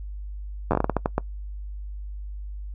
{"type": "slowing click train", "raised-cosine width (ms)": 1, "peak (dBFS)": -7, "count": 11, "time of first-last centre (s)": [0.71, 1.181], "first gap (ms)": 10, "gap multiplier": 1.32, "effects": ["noise-tail reverb RT60 0.1 s tail -22 dB re dry", "added 50 Hz sine -32 dBFS peak until 2.74 s"]}